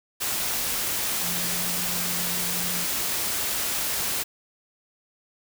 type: tone in noise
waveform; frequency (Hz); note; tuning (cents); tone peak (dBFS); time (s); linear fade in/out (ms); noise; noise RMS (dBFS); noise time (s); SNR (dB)
sine; 176.5; F3; +19; -36; 1.22-2.85; 20; white; -27; 0.2-4.24; -12
effects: none